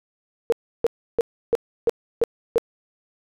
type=tone bursts; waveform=sine; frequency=466 Hz; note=A#4; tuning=1 cent flat; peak=-14 dBFS; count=7; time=0.5-2.581 s; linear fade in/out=0 ms; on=23 ms; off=320 ms; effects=none